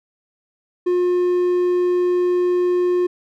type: tone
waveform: triangle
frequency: 357.4 Hz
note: F4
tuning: 40 cents sharp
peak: -13 dBFS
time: 0.86-3.07 s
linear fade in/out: 10 ms
effects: none